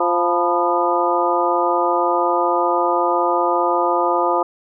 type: harmonic tone with a mistuned harmonic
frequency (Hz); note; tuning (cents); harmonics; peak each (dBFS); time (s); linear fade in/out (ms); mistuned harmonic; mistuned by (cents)
174.61; F3; 0; 2 / 3 / 4 / 5 / 6 / 7; -22 / -22 / -22 / -22 / -22 / -22; 0-4.43; 5; 6; -100
effects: none